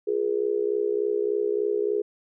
sine tone with amplitude modulation, 415.3 Hz, G#4, in tune, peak -18 dBFS, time 0.07-2.02 s, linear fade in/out 10 ms, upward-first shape sine, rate 63.4 Hz, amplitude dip 90%, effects none

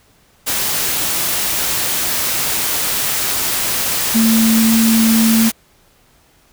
sine tone in noise, 224.8 Hz, A3, 37 cents sharp, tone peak -10 dBFS, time 4.14-5.5 s, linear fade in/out 20 ms, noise white, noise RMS -18 dBFS, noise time 0.46-5.52 s, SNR +5 dB, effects pink hiss -53 dBFS RMS until 6.52 s

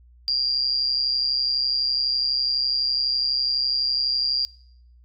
sine tone with amplitude modulation, 4767 Hz, D8, 25 cents sharp, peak -17 dBFS, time 0.28-4.45 s, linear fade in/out 0 ms, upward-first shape sine, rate 132 Hz, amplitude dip 75%, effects noise-tail reverb RT60 0.7 s tail -21 dB re dry + added 60 Hz sine -49 dBFS peak until 5.04 s

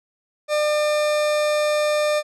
40% pulse tone, 600 Hz, D5, 37 cents sharp, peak -17 dBFS, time 0.48-2.23 s, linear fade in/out 50 ms, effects low-pass 8000 Hz 12 dB/octave

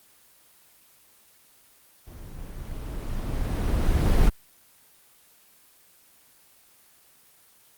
brown noise with level ramp, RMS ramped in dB -42 to -17 dBFS, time 2.06-4.3 s, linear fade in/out 20 ms, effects white hiss -57 dBFS RMS until 7.77 s + Opus 24 kbps

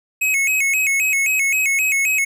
square tone with vibrato, 2361 Hz, D7, 9 cents sharp, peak -16 dBFS, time 0.21-2.25 s, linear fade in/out 10 ms, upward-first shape square, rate 3.8 Hz, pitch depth 130 cents each way, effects none

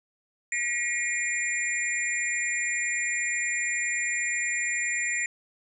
sine tone cluster, 1919 / 2171 / 2404 / 7210 Hz, A#6 / C#7 / D7 / A8, +50 / -37 / +40 / +41 cents, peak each -29 / -32 / -33 / -32 dBFS, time 0.52-5.26 s, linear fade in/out 2 ms, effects none

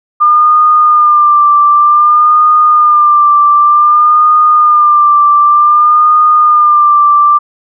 sine tone with vibrato, 1200 Hz, D6, 37 cents sharp, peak -3 dBFS, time 0.2-7.39 s, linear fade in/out 20 ms, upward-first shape sine, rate 0.54 Hz, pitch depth 38 cents each way, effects none

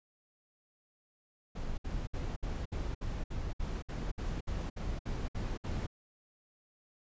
brown noise bursts, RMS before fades -36 dBFS, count 15, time 1.55-5.868 s, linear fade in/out 10 ms, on 230 ms, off 62 ms, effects resampled to 16000 Hz

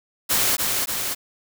white noise with echo, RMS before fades -20 dBFS, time 0.29-0.57 s, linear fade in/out 20 ms, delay 290 ms, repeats 2, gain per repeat -3 dB, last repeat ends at 1.15 s, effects none

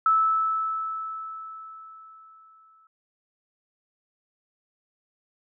sine tone with exponential decay, 1309 Hz, E6, 13 cents flat, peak -16 dBFS, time 0.06-2.87 s, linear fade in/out 2 ms, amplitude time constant 610 ms, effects none

